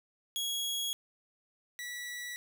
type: tone pair in turn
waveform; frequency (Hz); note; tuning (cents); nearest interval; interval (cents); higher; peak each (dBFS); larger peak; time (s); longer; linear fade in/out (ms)
sawtooth; 3322 / 1948.6; G#7 / B6; 0 / -24; major sixth; 924; first; -29 / -35; first; 0.36-0.93 / 1.79-2.36; neither; 0
effects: 11-bit